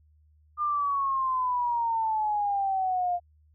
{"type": "exponential sweep", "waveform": "sine", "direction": "down", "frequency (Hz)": [1212, 698.5], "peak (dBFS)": -24, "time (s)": [0.57, 3.2], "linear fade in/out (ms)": 50, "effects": ["added 76 Hz sine -58 dBFS peak until 3.54 s"]}